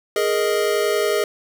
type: chord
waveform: square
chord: Ab suspended second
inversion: none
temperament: equal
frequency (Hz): 415.3 / 466.2 / 622.3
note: Ab4 / Bb4 / Eb5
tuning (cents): 0 / 0 / 0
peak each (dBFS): -21 / -24 / -24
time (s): 0.16-1.24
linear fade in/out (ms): 2
effects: none